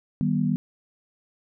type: chord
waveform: sine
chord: Eb augmented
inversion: none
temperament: just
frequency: 155.56 / 194.45 / 243.1 Hz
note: Eb3 / G3 / B3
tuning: 0 / -14 / -27 cents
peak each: -25 dBFS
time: 0.21-0.56 s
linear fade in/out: 0 ms
effects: none